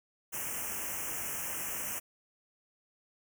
white band-stop noise, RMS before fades -37 dBFS, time 0.32-2 s, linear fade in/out 20 ms, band 3000 to 5600 Hz, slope 96 dB/octave, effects none

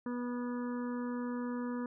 harmonic tone, 244.2 Hz, B3, 19 cents flat, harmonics 1 / 2 / 4 / 5 / 6 / 7, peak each -35 / -43 / -47 / -50 / -54 / -54 dBFS, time 0.06-1.86 s, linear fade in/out 2 ms, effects none

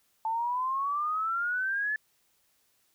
sine exponential sweep, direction up, 880 to 1742 Hz, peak -27 dBFS, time 0.25-1.96 s, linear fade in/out 2 ms, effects white hiss -70 dBFS RMS until 2.94 s

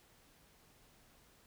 silence, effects pink hiss -66 dBFS RMS until 1.46 s

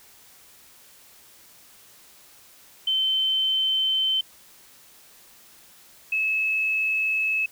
sine tone pair in turn, 3083 / 2592 Hz, G7 / E7, -29 / -30 cents, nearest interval minor third, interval 301 cents, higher first, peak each -20 / -21 dBFS, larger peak first, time 2.87-4.21 / 6.12-7.46 s, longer neither, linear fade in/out 5 ms, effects white hiss -52 dBFS RMS until 7.51 s

